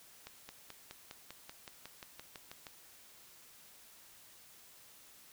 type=accelerating click train; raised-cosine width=0.2 ms; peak=-29 dBFS; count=14; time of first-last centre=0.27-2.668 s; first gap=220 ms; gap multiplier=0.97; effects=white hiss -59 dBFS RMS until 5.32 s